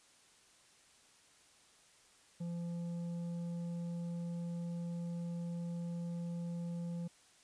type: tone with tanh clipping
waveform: sine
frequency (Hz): 171.4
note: F3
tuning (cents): -32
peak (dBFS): -39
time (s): 2.4-7.08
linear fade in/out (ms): 10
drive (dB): 7
effects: white hiss -65 dBFS RMS until 7.43 s + resampled to 22050 Hz